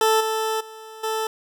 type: tone with level steps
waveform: 20% pulse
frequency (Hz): 440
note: A4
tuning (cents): 0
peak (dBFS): -11 / -17 / -33 / -18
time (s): 0.01-1.27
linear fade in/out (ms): 2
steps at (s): 0.2 / 0.6 / 1.03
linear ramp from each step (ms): 10
effects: none